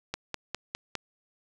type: click train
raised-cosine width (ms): 0.2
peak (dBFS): -14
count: 5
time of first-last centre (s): 0.14-0.953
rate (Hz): 4.92
effects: none